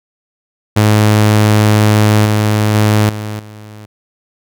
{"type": "tone with level steps", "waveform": "sawtooth", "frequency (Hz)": 106.3, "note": "G#2", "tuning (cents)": 41, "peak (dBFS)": [-3, -6, -4, -16, -27], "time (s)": [0.76, 3.86], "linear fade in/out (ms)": 10, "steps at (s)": [2.25, 2.74, 3.09, 3.39], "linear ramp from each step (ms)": 5, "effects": []}